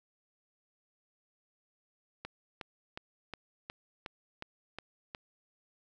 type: click train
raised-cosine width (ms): 0.3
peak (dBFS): -24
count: 9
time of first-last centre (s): 2.25-5.149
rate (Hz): 2.76
effects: none